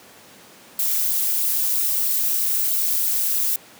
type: noise with flanger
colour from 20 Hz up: violet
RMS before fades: -21 dBFS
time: 0.79-3.56 s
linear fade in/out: 2 ms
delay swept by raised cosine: 0.22 to 4.92 ms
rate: 3.1 Hz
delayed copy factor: +0.5
effects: pink hiss -46 dBFS RMS until 3.79 s + high-pass 200 Hz 12 dB/octave